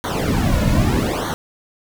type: noise with flanger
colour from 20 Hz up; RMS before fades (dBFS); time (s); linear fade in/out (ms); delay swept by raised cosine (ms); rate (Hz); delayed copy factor
brown; -18; 0.04-1.34; 0; 0.39 to 2.59; 0.81; -1
effects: none